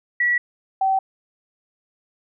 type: tone pair in turn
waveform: sine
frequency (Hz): 1938 / 769.1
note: B6 / G5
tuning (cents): -33 / -33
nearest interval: octave + major third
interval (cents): 1600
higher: first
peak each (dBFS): -16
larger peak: neither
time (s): 0.2-0.38 / 0.81-0.99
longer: neither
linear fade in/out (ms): 5
effects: none